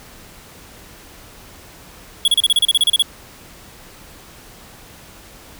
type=tone bursts; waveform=square; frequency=3355 Hz; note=G#7; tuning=17 cents sharp; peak=-11 dBFS; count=13; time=2.25-3.023 s; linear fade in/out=2 ms; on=29 ms; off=33 ms; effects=pink hiss -42 dBFS RMS until 5.59 s